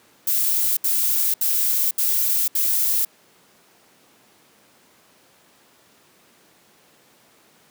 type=noise bursts; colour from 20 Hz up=violet; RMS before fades=-20 dBFS; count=5; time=0.27-3.05 s; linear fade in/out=5 ms; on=500 ms; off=70 ms; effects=pink hiss -55 dBFS RMS until 7.7 s + high-pass 200 Hz 12 dB/octave